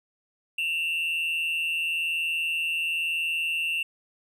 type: tone pair together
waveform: triangle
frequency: 2700 / 2861 Hz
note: E7 / F7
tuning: +41 / +41 cents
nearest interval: minor second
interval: 100 cents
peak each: -24 / -32 dBFS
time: 0.58-3.83 s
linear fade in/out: 5 ms
effects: none